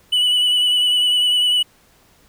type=tone with vibrato; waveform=triangle; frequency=2960 Hz; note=F#7; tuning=in tune; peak=-12 dBFS; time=0.12-1.63 s; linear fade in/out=10 ms; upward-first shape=sine; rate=10 Hz; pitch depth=25 cents each way; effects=pink hiss -54 dBFS RMS until 2.28 s

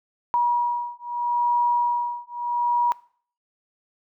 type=beating tone pair; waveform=sine; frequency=960 / 960.78 Hz; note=B5 / B5; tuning=-49 / -48 cents; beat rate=0.78 Hz; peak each=-23 dBFS; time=0.34-2.92 s; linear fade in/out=0 ms; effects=noise-tail reverb RT60 0.5 s tail -20 dB re dry

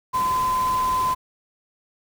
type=tone in noise; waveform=sine; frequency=1022 Hz; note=C6; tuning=41 cents flat; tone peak=-19 dBFS; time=0.13-1.15 s; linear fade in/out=20 ms; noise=pink; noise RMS=-34 dBFS; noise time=0.13-1.15 s; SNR=+12 dB; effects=none

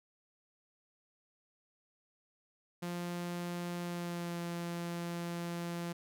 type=tone with pitch glide; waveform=sawtooth; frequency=174.61 to 171.71 Hz; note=F3 to F3; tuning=0 to -29 cents; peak=-33 dBFS; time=2.82-5.93 s; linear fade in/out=10 ms; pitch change=-29 cents; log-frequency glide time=3.81-4.39 s; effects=none

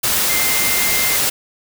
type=tone in noise; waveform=sine; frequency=2093 Hz; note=C7; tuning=in tune; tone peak=-22 dBFS; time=0.29-1.17 s; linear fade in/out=10 ms; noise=white; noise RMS=-17 dBFS; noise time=0.03-1.3 s; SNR=-8 dB; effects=none

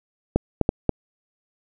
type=clicks; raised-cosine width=2 ms; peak=-4 dBFS; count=4; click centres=0.36 / 0.613 / 0.691 / 0.893 s; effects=none

